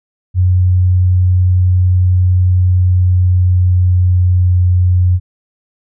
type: tone with pitch glide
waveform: sine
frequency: 91.1 to 90.11 Hz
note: F#2 to F#2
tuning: -26 to -45 cents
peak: -7 dBFS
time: 0.34-5.2 s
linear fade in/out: 50 ms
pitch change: -19 cents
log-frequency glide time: 2.53-4.74 s
effects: none